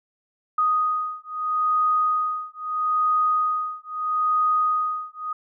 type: beating tone pair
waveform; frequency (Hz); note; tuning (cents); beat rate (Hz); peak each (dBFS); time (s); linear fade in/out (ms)
sine; 1244.5 / 1245.27; D#6 / D#6; 0 / +1; 0.77; -23; 0.58-5.33; 5
effects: none